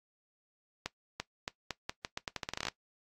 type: accelerating click train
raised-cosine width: 0.2 ms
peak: -17 dBFS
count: 18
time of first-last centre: 0.86-2.684 s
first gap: 340 ms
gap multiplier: 0.82
effects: noise-tail reverb RT60 0.1 s tail -18 dB re dry + AAC 48 kbps